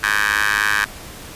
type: tone with high-pass filter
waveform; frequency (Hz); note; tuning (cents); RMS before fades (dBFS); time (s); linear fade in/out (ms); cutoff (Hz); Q
15% pulse; 103.83; G#2; 0; -18; 0.03-0.85; 5; 1500; 5.5
effects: pink hiss -36 dBFS RMS until 1.35 s + resampled to 32000 Hz